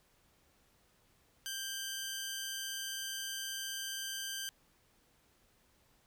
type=tone pair together; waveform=15% pulse; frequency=1582 / 3025 Hz; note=G6 / F#7; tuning=+15 / +38 cents; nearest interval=major seventh; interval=1123 cents; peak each=-34 / -35 dBFS; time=1.46-4.49 s; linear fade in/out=0 ms; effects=pink hiss -70 dBFS RMS until 6.06 s